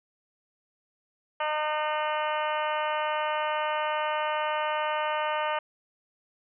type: harmonic tone with a mistuned harmonic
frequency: 304.7 Hz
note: D#4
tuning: 36 cents flat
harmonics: 2 / 3 / 4 / 5 / 6 / 7 / 8 / 9 / 10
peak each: -31 / -30 / -33 / -37 / -39 / -41 / -42 / -43 / -40 dBFS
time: 1.4-5.59 s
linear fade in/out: 5 ms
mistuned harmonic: 10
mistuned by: -40 cents
effects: none